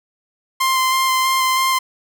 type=tone with vibrato; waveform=sawtooth; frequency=1046 Hz; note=C6; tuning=1 cent flat; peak=-11 dBFS; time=0.6-1.79 s; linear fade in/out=10 ms; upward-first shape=square; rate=3.1 Hz; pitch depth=11 cents each way; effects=none